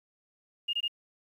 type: tone bursts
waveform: sine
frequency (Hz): 2837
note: F7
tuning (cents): +27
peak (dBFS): -27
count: 3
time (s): 0.68-0.881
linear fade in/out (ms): 10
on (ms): 53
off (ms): 21
effects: 10-bit